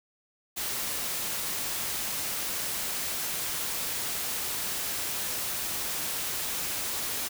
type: noise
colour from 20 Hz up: white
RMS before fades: -32 dBFS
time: 0.56-7.29 s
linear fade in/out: 20 ms
effects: none